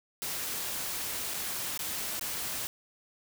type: noise with dropouts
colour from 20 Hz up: white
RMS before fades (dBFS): -35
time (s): 0.22-2.67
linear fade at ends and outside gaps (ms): 0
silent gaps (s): 1.338-1.342 / 1.776-1.792 / 2.195-2.211
effects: none